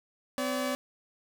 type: tone pair together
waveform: sawtooth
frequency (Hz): 255.2 / 572.9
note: C4 / D5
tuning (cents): -43 / -43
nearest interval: octave + major second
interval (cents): 1400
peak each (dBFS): -28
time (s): 0.38-0.75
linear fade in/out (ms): 0
effects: none